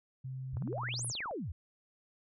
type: tone with pitch glide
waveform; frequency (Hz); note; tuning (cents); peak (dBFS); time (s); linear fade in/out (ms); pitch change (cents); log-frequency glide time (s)
sine; 130.81 to 122.05; C3 to B2; 0 to -20; -38; 0.24-1.12; 10; -120; 0.54-0.81
type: exponential two-way sweep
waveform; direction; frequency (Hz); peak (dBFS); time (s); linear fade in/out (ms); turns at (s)
sine; up then down; 67.2 to 11175 to 67.2; -36; 0.53-1.52; 5; 1.06
type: click train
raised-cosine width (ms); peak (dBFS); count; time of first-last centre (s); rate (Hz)
1; -36; 15; 0.57-1.311; 18.9
effects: none